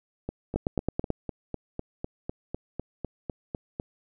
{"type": "two click trains", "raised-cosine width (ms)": 2, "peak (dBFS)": [-12, -18], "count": [6, 15], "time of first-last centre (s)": [[0.56, 1.103], [0.29, 3.799]], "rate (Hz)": [9.2, 3.99], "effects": []}